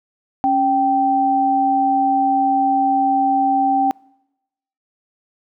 sine tone pair together, 275.7 / 779.8 Hz, C#4 / G5, -9 / -9 cents, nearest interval octave + tritone, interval 1800 cents, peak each -20 / -14 dBFS, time 0.44-3.91 s, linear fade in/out 0 ms, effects noise-tail reverb RT60 0.9 s tail -26 dB re dry

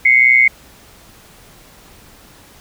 sine tone pair together, 2077 / 2200 Hz, C7 / C#7, -13 / -14 cents, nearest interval minor second, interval 99 cents, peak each -10 dBFS, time 0.05-0.48 s, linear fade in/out 5 ms, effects pink hiss -44 dBFS RMS until 2.6 s

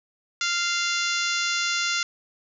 harmonic tone, 695 Hz, F5, 9 cents flat, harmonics 2 / 3 / 4 / 5 / 6 / 7 / 8 / 9 / 10, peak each -28 / -30 / -31 / -32 / -33 / -33 / -34 / -35 / -35 dBFS, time 0.41-2.03 s, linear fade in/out 2 ms, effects none

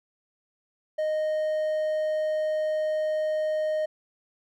triangle tone, 619 Hz, D#5, 9 cents flat, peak -22 dBFS, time 0.98-3.86 s, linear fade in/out 10 ms, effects none

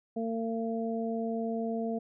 harmonic tone, 227 Hz, A#3, 46 cents flat, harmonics 1 / 2 / 3, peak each -32 / -35 / -37 dBFS, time 0.16-1.99 s, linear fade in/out 10 ms, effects none

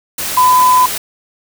sine tone in noise, 1006 Hz, B5, 32 cents sharp, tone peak -6 dBFS, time 0.37-0.86 s, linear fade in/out 5 ms, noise white, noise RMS -20 dBFS, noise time 0.18-0.98 s, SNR +11 dB, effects none

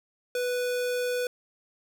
square tone, 493.9 Hz, B4, in tune, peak -27 dBFS, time 0.35-1.27 s, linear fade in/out 2 ms, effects 11-bit

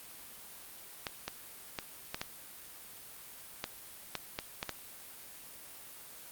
clicks, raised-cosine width 0.2 ms, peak -17 dBFS, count 10, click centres 1.068 / 1.28 / 1.788 / 2.145 / 2.215 / 3.641 / 4.153 / 4.389 / 4.629 / 4.693 s, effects white hiss -50 dBFS RMS until 6.31 s + Opus 32 kbps

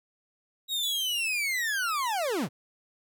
40% pulse linear sweep, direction down, 3824 to 103.83 Hz, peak -26 dBFS, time 0.68-2.49 s, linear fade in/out 50 ms
sawtooth tone with exponential decay, 3933 Hz, B7, 8 cents flat, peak -31 dBFS, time 0.83-1.66 s, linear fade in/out 5 ms, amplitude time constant 180 ms
effects none

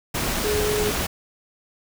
sine tone in noise, 420.5 Hz, G#4, 22 cents sharp, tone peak -22 dBFS, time 0.44-0.91 s, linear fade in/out 10 ms, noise pink, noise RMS -25 dBFS, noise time 0.14-1.07 s, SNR 0 dB, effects none

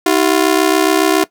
sawtooth ring-modulated tone, 350 Hz, F4, 4 cents sharp, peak -3 dBFS, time 0.06-1.24 s, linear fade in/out 2 ms, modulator 33.6 Hz, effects noise-tail reverb RT60 0.1 s tail -18 dB re dry

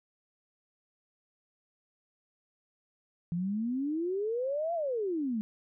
sine exponential two-way sweep, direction up then down, 166.2 to 698.5 to 207.2 Hz, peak -29 dBFS, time 3.32-5.41 s, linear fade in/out 0 ms, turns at 4.74 s, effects none

